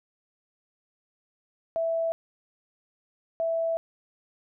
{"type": "tone pair in turn", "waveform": "sine", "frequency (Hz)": [659.3, 659.3], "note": ["E5", "E5"], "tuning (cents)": [0, 0], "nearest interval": "unison", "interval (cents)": 0, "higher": "neither", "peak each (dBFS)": -24, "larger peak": "neither", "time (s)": [[1.76, 2.12], [3.4, 3.77]], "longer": "second", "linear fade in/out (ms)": 0, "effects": []}